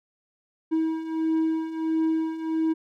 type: beating tone pair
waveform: triangle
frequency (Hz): 319.7 / 321.2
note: D#4 / E4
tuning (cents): +47 / -45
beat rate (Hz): 1.5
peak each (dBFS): -27 / -22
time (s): 0.71-2.74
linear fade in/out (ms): 20
effects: none